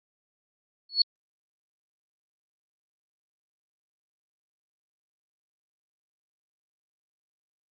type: tone with exponential growth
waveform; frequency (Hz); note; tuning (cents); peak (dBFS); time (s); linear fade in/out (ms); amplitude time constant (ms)
sine; 4386; C#8; -19; -14; 0.89-1.02; 5; 27
effects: Opus 48 kbps